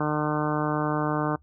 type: harmonic tone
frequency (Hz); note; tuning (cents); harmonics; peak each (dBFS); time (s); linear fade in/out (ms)
151; D3; +48; 1 / 2 / 3 / 4 / 5 / 6 / 7 / 8 / 9 / 10; -29 / -28 / -32 / -33 / -34 / -34 / -34 / -34 / -39 / -38; 0-1.36; 5
effects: noise-tail reverb RT60 0.1 s tail -22 dB re dry + added 74 Hz sine -54 dBFS peak until 1.42 s